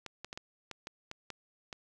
clicks, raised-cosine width 0.2 ms, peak -24 dBFS, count 9, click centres 0.063 / 0.246 / 0.329 / 0.375 / 0.713 / 0.871 / 1.114 / 1.303 / 1.728 s, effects none

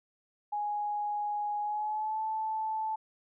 sine tone with pitch glide, 831 to 874.8 Hz, G#5 to A5, +1 to -10 cents, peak -30 dBFS, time 0.52-2.96 s, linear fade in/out 10 ms, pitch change +89 cents, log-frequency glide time 1.61-2.21 s, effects none

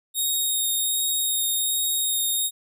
5% pulse tone with vibrato, 3729 Hz, A#7, in tune, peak -15 dBFS, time 0.14-2.51 s, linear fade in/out 50 ms, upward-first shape sine, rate 1.3 Hz, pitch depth 11 cents each way, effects none

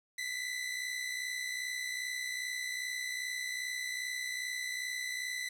sawtooth tone pair together, 1975.5 / 2038 Hz, B6 / C7, 0 / -46 cents, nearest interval minor second, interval 54 cents, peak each -34 / -36 dBFS, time 0.18-5.49 s, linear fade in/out 5 ms, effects low-pass 11000 Hz 12 dB/octave + 10-bit

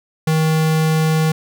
square tone, 158.1 Hz, D#3, 28 cents sharp, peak -14 dBFS, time 0.27-1.32 s, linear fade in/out 5 ms, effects none

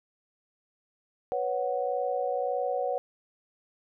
sine chord, B suspended second, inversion none, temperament just, 493.9 / 555.6 / 740.8 Hz, B4 / C#5 / F#5, 0 / +4 / +2 cents, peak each -31 dBFS, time 1.32-2.98 s, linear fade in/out 0 ms, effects none

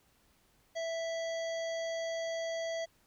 harmonic tone, 659.3 Hz, E5, in tune, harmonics 1 / 3 / 5 / 7 / 9 / 10, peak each -34 / -44 / -48 / -51 / -53 / -54 dBFS, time 0.75-2.86 s, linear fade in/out 20 ms, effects pink hiss -69 dBFS RMS until 3.06 s

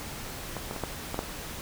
clicks, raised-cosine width 1 ms, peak -19 / -20 / -22 / -15 / -18 / -14 dBFS, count 6, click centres 0.567 / 0.711 / 0.763 / 0.837 / 1.144 / 1.191 s, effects pink hiss -39 dBFS RMS until 1.61 s

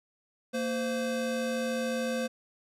square tone pair together, 230.1 / 517 Hz, A#3 / C5, -22 / -21 cents, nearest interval octave + major second, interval 1401 cents, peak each -33 / -32 dBFS, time 0.53-2.28 s, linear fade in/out 20 ms, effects low-pass 11000 Hz 12 dB/octave

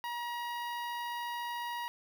sawtooth tone with notch filter, 954 Hz, A#5, 40 cents sharp, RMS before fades -38 dBFS, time 0.04-1.88 s, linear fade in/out 0 ms, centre 7600 Hz, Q 0.66, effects none

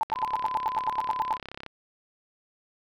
sine tone bursts, 880 Hz, A5, in tune, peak -22 dBFS, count 13, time 0.01-1.328 s, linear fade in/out 0 ms, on 22 ms, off 86 ms
click train, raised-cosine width 0.3 ms, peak -22 dBFS, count 54, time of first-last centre 0.1-1.663 s, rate 33.9 Hz
sine tone with tremolo, 1012 Hz, B5, 42 cents sharp, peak -28 dBFS, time 0.15-1.38 s, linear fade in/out 20 ms, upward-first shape sine, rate 17 Hz, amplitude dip 25%
effects none

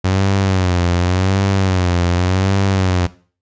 sawtooth tone with vibrato, 92.5 Hz, F#2, in tune, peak -9 dBFS, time 0.04-3.07 s, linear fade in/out 10 ms, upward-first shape sine, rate 0.88 Hz, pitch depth 100 cents each way, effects noise-tail reverb RT60 0.4 s tail -18 dB re dry + resampled to 16000 Hz

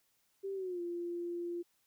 sine tone with pitch glide, 390.9 to 346.2 Hz, G4 to F4, -5 to -15 cents, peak -36 dBFS, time 0.43-1.63 s, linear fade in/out 20 ms, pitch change -210 cents, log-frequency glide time 0.54-0.81 s, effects white hiss -75 dBFS RMS until 1.86 s

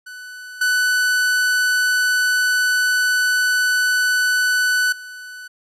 45% pulse tone with level steps, 1494 Hz, F#6, 16 cents sharp, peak -33 / -15 / -33 dBFS, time 0.06-5.48 s, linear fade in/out 10 ms, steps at 0.61 / 4.92 s, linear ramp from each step 5 ms, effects low-pass 12000 Hz 12 dB/octave

